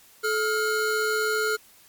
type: tone pair together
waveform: square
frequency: 432.3 / 1412 Hz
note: A4 / F6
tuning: -31 / +19 cents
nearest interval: octave + minor sixth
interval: 2050 cents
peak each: -26 dBFS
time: 0.23-1.57 s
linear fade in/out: 20 ms
effects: white hiss -54 dBFS RMS until 1.88 s + MP3 96 kbps